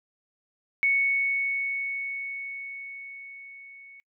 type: tone with level ramp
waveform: sine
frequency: 2217 Hz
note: C#7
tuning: in tune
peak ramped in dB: -19 to -46 dBFS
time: 0.83-4 s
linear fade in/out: 0 ms
effects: noise-tail reverb RT60 0.1 s tail -25 dB re dry